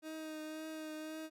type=tone with vibrato; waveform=30% pulse; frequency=312.5 Hz; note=D#4; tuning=8 cents sharp; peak=-40 dBFS; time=0.02-1.3 s; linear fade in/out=50 ms; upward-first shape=triangle; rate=1.9 Hz; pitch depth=22 cents each way; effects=none